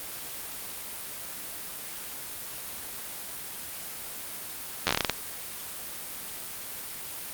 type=slowing click train; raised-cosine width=0.2 ms; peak=-5 dBFS; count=10; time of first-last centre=4.87-5.097 s; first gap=10 ms; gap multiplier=1.22; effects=white hiss -38 dBFS RMS until 7.33 s + Opus 32 kbps